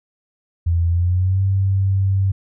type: tone with pitch glide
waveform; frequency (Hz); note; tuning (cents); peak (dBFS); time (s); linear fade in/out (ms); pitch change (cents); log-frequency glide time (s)
sine; 84.8 to 96.85; E2 to G2; +50 to -20; -14; 0.66-2.32; 10; +230; 0.89-1.42
effects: none